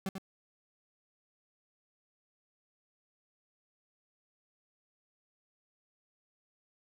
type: tone with echo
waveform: 40% pulse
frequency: 191.7 Hz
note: G3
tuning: 38 cents flat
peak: -31 dBFS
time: 0.06-0.09 s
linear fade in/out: 2 ms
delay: 92 ms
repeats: 1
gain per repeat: -6 dB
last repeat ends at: 0.182 s
effects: none